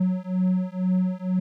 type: beating tone pair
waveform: triangle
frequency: 183.3 / 185.4 Hz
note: F#3 / F#3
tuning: -16 / +4 cents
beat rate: 2.1 Hz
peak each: -22 dBFS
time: 0-1.4 s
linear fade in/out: 10 ms
effects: none